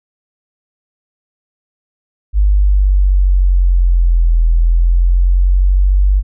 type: linear two-way sweep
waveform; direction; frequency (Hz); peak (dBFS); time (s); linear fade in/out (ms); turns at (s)
sine; down then up; 50.8 to 41.2 to 48.86; -7; 2.33-6.23; 50; 4.45
effects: none